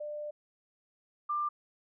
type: tone pair in turn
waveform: sine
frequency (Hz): 596 / 1189.8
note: D5 / D6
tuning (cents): +25 / +22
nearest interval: octave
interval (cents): 1197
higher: second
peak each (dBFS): -36 / -29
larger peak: second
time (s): 0-0.31 / 1.29-1.49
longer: first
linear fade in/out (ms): 10
effects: none